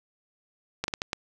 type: slowing click train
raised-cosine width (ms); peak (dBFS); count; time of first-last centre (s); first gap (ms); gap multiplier
0.2; -11; 5; 0.84-1.131; 41; 1.4
effects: none